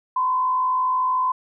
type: tone with frequency modulation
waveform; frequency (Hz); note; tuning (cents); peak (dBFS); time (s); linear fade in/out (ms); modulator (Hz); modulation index
sine; 1020; C6; -44; -18; 0.16-1.32; 5; 53; 0.41
effects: none